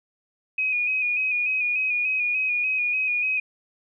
sine tone with vibrato, 2489 Hz, D#7, in tune, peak -21 dBFS, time 0.58-3.4 s, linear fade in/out 5 ms, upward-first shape square, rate 3.4 Hz, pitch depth 31 cents each way, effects none

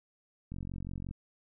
click train, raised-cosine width 5 ms, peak -28 dBFS, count 28, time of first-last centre 0.52-1.111 s, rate 45.7 Hz, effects none

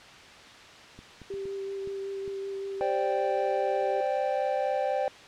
clicks, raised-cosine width 3 ms, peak -33 dBFS, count 6, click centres 0.99 / 1.217 / 1.34 / 1.455 / 1.874 / 2.278 s
sine tone with vibrato, 392 Hz, G4, in tune, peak -32 dBFS, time 1.3-4.01 s, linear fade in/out 5 ms, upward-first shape sine, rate 5.3 Hz, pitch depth 10 cents each way
triangle chord, C suspended second, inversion none, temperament equal, 523.3 / 587.3 / 784 Hz, C5 / D5 / G5, 0 / 0 / 0 cents, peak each -28 dBFS, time 2.81-5.08 s, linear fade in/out 0 ms
effects white hiss -48 dBFS RMS until 5.27 s + low-pass 4000 Hz 12 dB/octave

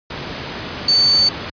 sine tone in noise, 4527 Hz, C#8, 36 cents sharp, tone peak -10 dBFS, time 0.88-1.29 s, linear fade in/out 5 ms, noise pink, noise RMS -27 dBFS, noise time 0.1-1.5 s, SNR +14 dB, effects high-pass 80 Hz 12 dB/octave + resampled to 11025 Hz

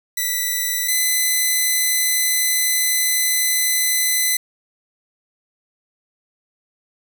5% pulse tone pair in turn, 1975.5 / 2016 Hz, B6 / B6, 0 / +35 cents, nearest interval unison, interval 35 cents, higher second, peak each -9 / -6 dBFS, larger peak second, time 0.17-0.88 / 0.88-4.37 s, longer second, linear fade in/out 5 ms, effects 8-bit

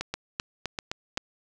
two click trains, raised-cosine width 0.2 ms, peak -13 / -13 dBFS, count 5 / 4, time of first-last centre 0.14-1.174 / 0.01-1.177 s, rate 3.87 / 2.57 Hz, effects none

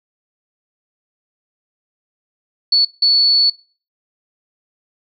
sine tone bursts at uneven times, 4435 Hz, C#8, in tune, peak -9 dBFS, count 2, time 2.72-2.85 / 3.02-3.5 s, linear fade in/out 5 ms, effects noise-tail reverb RT60 0.4 s tail -24 dB re dry

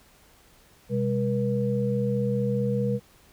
sine tone cluster, 126.7 / 201.9 / 481.4 Hz, B2 / G#3 / B4, +45 / -49 / -44 cents, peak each -27 dBFS, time 0.89-3 s, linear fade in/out 50 ms, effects pink hiss -57 dBFS RMS until 3.32 s

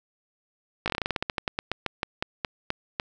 slowing click train, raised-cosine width 0.3 ms, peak -10 dBFS, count 22, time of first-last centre 0.86-2.999 s, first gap 18 ms, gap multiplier 1.15, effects none

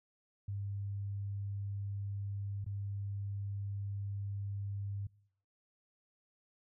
sine tone with dropouts, 100 Hz, G2, 35 cents sharp, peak -36 dBFS, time 0.48-5.07 s, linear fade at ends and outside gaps 5 ms, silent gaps 2.645-2.663 s, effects noise-tail reverb RT60 0.7 s tail -25 dB re dry

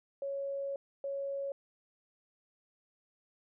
sine tone bursts at uneven times, 554.4 Hz, C#5, in tune, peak -34 dBFS, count 2, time 0.22-0.76 / 1.04-1.52 s, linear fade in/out 2 ms, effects none

